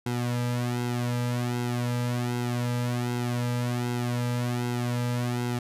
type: tone with flanger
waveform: sawtooth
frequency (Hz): 121.7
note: B2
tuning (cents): -25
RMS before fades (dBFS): -28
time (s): 0.06-5.59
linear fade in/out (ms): 5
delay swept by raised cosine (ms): 1.7 to 2.8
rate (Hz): 1.3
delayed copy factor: -0.85
effects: resampled to 32000 Hz